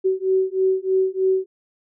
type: beating tone pair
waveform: sine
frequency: 376.9 / 380.1 Hz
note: F#4 / F#4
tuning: +32 / +47 cents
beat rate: 3.2 Hz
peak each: -20 / -20 dBFS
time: 0.04-1.46 s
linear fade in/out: 20 ms
effects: none